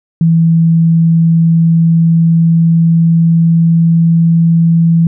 sine tone with pitch glide, 164.81 to 166.24 Hz, E3 to E3, 0 to +15 cents, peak -5 dBFS, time 0.21-5.07 s, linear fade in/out 2 ms, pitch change +15 cents, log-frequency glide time 0.62-4.33 s, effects none

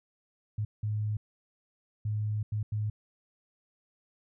sine tone bursts at uneven times, 106.3 Hz, G#2, 41 cents sharp, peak -28 dBFS, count 5, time 0.58-0.65 / 0.83-1.17 / 2.05-2.43 / 2.52-2.63 / 2.72-2.9 s, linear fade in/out 5 ms, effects none

